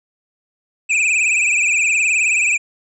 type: tone with vibrato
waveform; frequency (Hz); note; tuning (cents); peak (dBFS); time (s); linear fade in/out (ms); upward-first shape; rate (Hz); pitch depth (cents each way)
square; 2489; D#7; 0; -14; 0.89-2.58; 20; triangle; 19; 120
effects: resampled to 22050 Hz